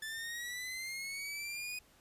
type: linear sweep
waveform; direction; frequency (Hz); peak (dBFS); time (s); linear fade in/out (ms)
sawtooth; up; 1745 to 2489; -36; 0.02-1.79; 5
effects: pink hiss -65 dBFS RMS until 2 s + resampled to 32000 Hz